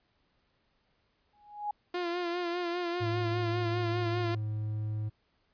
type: tone with exponential growth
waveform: sine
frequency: 830.6 Hz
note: G#5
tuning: in tune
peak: -28 dBFS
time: 1.33-1.71 s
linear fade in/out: 5 ms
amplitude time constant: 82 ms
type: tone with vibrato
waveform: sawtooth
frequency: 349.2 Hz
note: F4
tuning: in tune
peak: -27 dBFS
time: 1.94-4.35 s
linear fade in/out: 5 ms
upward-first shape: sine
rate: 5 Hz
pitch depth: 42 cents each way
type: tone with pitch glide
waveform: triangle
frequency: 109 to 107.31 Hz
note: A2 to A2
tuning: -16 to -43 cents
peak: -29 dBFS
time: 3-5.1 s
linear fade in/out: 20 ms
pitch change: -27 cents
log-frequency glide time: 4.24-4.42 s
effects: pink hiss -73 dBFS RMS until 5.53 s + resampled to 11025 Hz